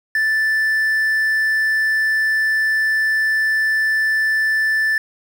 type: tone with quantisation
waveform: triangle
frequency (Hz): 1760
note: A6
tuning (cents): 0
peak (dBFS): -13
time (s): 0.15-4.98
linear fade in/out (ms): 2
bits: 7
effects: none